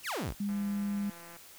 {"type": "exponential sweep", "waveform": "sawtooth", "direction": "down", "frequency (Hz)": [3136, 32.7], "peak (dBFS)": -29, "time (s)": [0.03, 0.35], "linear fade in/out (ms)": 50}
{"type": "tone", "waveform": "sine", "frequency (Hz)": 202.7, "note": "G#3", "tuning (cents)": -42, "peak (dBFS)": -30, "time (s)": [0.4, 1.1], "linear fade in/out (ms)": 5}
{"type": "click train", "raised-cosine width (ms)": 0.5, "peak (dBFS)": -36, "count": 150, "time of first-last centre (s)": [0.49, 1.366], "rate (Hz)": 170}
{"effects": ["white hiss -53 dBFS RMS until 1.58 s"]}